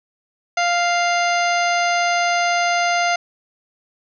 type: harmonic tone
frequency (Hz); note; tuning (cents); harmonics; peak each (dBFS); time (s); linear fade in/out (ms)
698; F5; -1; 1 / 2 / 3 / 4 / 5 / 6 / 7 / 9; -18 / -23 / -23 / -29 / -35 / -33 / -31 / -31; 0.57-3.16; 5
effects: none